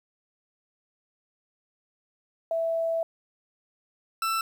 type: tone pair in turn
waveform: sine / 40% pulse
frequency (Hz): 659.3 / 1331.6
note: E5 / E6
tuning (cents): 0 / +17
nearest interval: octave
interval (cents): 1217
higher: second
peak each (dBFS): -24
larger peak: neither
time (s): 2.51-3.03 / 4.22-4.41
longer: first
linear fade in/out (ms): 2
effects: 10-bit